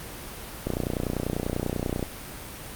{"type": "click train", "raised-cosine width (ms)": 2, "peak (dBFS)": -13, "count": 42, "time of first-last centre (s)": [0.67, 2.028], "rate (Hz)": 30.2, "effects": ["pink hiss -39 dBFS RMS until 2.75 s", "Opus 32 kbps"]}